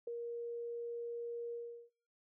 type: tone with ADSR envelope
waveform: sine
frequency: 471.1 Hz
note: A#4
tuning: 18 cents sharp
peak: -35 dBFS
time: 0.07-1.9 s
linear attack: 6 ms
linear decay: 3 ms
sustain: -4 dB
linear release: 370 ms
effects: noise-tail reverb RT60 0.5 s tail -23 dB re dry